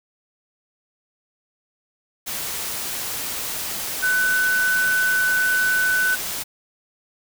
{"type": "tone in noise", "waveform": "sine", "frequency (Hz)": 1500, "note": "F#6", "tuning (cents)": 23, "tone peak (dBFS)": -17, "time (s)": [4.02, 6.16], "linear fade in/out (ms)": 20, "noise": "white", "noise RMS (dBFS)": -28, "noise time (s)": [2.26, 6.44], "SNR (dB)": 8, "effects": []}